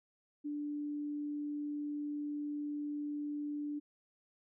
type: tone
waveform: sine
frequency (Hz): 293.7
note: D4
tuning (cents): 0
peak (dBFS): -36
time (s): 0.44-3.8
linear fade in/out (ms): 20
effects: none